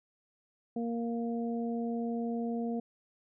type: harmonic tone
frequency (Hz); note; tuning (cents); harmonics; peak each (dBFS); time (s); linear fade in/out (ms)
233.1; A#3; 0; 1 / 2 / 3; -32 / -38 / -42; 0.76-2.8; 5
effects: none